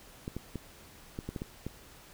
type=clicks; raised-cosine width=3 ms; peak=-23 dBFS; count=8; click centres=0.279 / 0.366 / 0.557 / 1.189 / 1.29 / 1.362 / 1.419 / 1.666 s; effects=pink hiss -54 dBFS RMS until 2.13 s